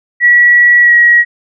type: tone with pitch glide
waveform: sine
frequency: 1933 to 1906.4 Hz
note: B6 to A#6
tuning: -38 to +38 cents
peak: -3 dBFS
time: 0.2-1.25 s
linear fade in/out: 50 ms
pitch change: -24 cents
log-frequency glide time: 0.82-0.93 s
effects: none